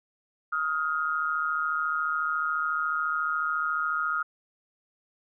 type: tone pair together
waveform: sine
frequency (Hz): 1258 / 1412.1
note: D#6 / F6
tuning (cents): +19 / +19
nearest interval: major second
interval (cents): 200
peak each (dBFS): -28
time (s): 0.52-4.23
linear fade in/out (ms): 10
effects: none